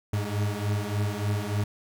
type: beating tone pair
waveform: 40% pulse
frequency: 101.7 / 105.1 Hz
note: G#2 / G#2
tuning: -36 / +21 cents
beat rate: 3.4 Hz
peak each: -28 dBFS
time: 0.13-1.64 s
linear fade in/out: 5 ms
effects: none